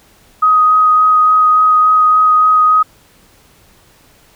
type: tone with vibrato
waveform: sine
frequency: 1254 Hz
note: D#6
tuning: 13 cents sharp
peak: -6 dBFS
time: 0.42-2.83 s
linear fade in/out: 10 ms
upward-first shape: sine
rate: 3.5 Hz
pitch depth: 9 cents each way
effects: pink hiss -48 dBFS RMS until 4.35 s